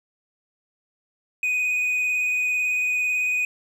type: tone with vibrato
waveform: triangle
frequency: 2489 Hz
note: D#7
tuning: in tune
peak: -19 dBFS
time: 1.43-3.45 s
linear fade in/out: 2 ms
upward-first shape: square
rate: 18 Hz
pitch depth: 13 cents each way
effects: none